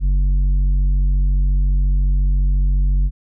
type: tone with tanh clipping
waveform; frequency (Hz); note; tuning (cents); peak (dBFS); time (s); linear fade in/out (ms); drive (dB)
triangle; 47.17; F#1; +34; -14; 0-3.11; 50; 11
effects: none